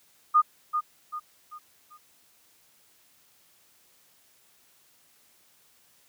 sine tone with echo, 1224 Hz, D#6, 29 cents flat, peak -15 dBFS, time 0.34-0.42 s, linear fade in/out 20 ms, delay 390 ms, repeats 4, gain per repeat -8 dB, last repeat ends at 1.98 s, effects white hiss -62 dBFS RMS until 6.08 s + high-pass 60 Hz 12 dB/octave

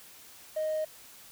triangle tone, 622.3 Hz, D#5, in tune, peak -25 dBFS, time 0.56-0.85 s, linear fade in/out 10 ms, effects tanh soft clip ceiling -24 dBFS + white hiss -52 dBFS RMS until 1.31 s

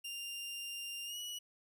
sawtooth tone with pitch glide, 2794 to 2928 Hz, F7 to F#7, 0 to -19 cents, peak -38 dBFS, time 0.04-1.39 s, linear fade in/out 10 ms, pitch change +81 cents, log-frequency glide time 1.05-1.18 s, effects none

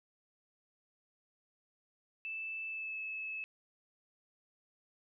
sine tone with pitch glide, 2637 to 2599 Hz, E7 to E7, 0 to -25 cents, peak -38 dBFS, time 2.25-3.44 s, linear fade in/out 0 ms, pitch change -25 cents, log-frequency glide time 2.67-3 s, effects none

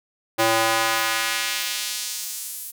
square tone with high-pass filter sweep, 112.7 Hz, A2, 42 cents sharp, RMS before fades -24 dBFS, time 0.38-2.72 s, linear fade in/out 20 ms, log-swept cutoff 500 to 12000 Hz, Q 0.89, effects none

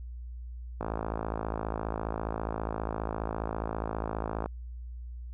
click train, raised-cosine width 1 ms, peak -18 dBFS, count 201, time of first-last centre 0.81-4.46 s, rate 54.8 Hz, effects added 60 Hz sine -38 dBFS peak until 5.33 s

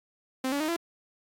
sawtooth tone with pitch steps, 260.8 / 284.4 / 310.1 / 338.2 Hz, C4 / C#4 / D#4 / E4, -5 / +45 / -6 / +44 cents, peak -23 dBFS, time 0.44-0.764 s, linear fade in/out 5 ms, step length 81 ms, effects AAC 64 kbps

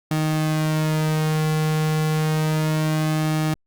sawtooth tone with flanger, 155.56 Hz, D#3, in tune, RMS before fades -21 dBFS, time 0.11-3.54 s, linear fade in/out 2 ms, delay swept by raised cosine 2 to 3.3 ms, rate 0.3 Hz, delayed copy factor -0.6, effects Opus 48 kbps

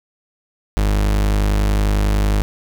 40% pulse tone, 51 Hz, G#1, 31 cents flat, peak -13 dBFS, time 0.77-2.42 s, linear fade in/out 0 ms, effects none

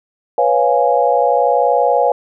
sine chord, C# dominant seventh, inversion third, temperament equal, 493.9 / 554.4 / 698.5 / 830.6 Hz, B4 / C#5 / E#5 / G#5, 0 / 0 / 0 / 0 cents, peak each -16 dBFS, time 0.38-2.12 s, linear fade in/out 2 ms, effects none

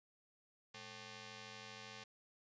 5% pulse ring-modulated tone, 328.1 Hz, E4, 8 cents flat, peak -36 dBFS, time 0.74-2.04 s, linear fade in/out 5 ms, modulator 1430 Hz, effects resampled to 16000 Hz + 13-bit

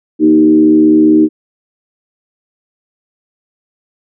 sine tone with frequency modulation, 311.1 Hz, D#4, in tune, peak -4 dBFS, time 0.19-1.29 s, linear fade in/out 50 ms, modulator 75.3 Hz, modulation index 0.68, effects none

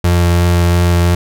35% pulse tone with vibrato, 87 Hz, F2, 6 cents flat, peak -7 dBFS, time 0.04-1.15 s, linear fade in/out 5 ms, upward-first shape sine, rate 2.9 Hz, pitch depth 11 cents each way, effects none

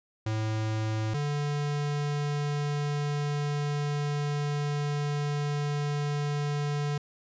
square tone pair in turn, 109.3 / 145.9 Hz, A2 / D3, -11 / -11 cents, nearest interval perfect fourth, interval 500 cents, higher second, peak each -28 dBFS, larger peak neither, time 0.26-1.14 / 1.14-6.98 s, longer second, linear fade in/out 5 ms, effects resampled to 16000 Hz

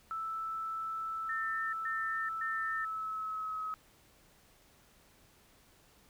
sine tone with pitch glide, 1318.5 to 1277.3 Hz, E6 to D#6, 0 to +45 cents, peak -35 dBFS, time 0.11-3.74 s, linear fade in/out 0 ms, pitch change -55 cents, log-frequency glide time 2.54-3.62 s
sine tone bursts, 1799 Hz, A6, 38 cents sharp, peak -35 dBFS, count 3, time 1.29-2.85 s, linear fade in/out 5 ms, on 440 ms, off 120 ms
effects pink hiss -64 dBFS RMS until 6.09 s

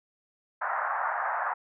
pink band-pass noise, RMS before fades -30 dBFS, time 0.61-1.54 s, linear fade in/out 10 ms, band 680 to 1700 Hz, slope 48 dB/octave, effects none

